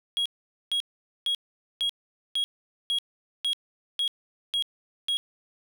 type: tone bursts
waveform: triangle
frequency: 3300 Hz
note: G#7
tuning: 12 cents flat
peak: -22 dBFS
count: 10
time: 0.17-5.17 s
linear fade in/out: 0 ms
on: 86 ms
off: 460 ms
effects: 10-bit